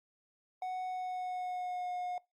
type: tone with pitch glide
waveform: triangle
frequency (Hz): 740 to 720.6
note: F#5 to F#5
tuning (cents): 0 to -46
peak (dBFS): -33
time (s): 0.62-2.18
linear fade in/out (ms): 2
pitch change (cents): -46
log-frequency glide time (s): 0.85-1.91
effects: noise-tail reverb RT60 0.2 s tail -22 dB re dry + Opus 48 kbps